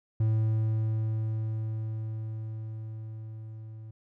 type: tone with level ramp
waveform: triangle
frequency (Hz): 110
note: A2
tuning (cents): 0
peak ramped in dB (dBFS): -20 to -39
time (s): 0.2-3.91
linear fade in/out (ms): 5
effects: none